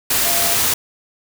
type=tone in noise; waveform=sine; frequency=687 Hz; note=F5; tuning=29 cents flat; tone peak=-25 dBFS; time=0.25-0.55 s; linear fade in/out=5 ms; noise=white; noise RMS=-17 dBFS; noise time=0.1-0.74 s; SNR=-11 dB; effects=none